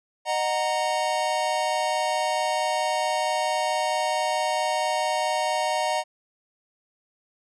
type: chord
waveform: square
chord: D# minor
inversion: none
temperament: equal with one note detuned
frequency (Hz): 615.5 / 740 / 932.3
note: D#5 / F#5 / A#5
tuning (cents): -19 / 0 / 0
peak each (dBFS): -28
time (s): 0.25-6.04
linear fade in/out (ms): 50
effects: resampled to 22050 Hz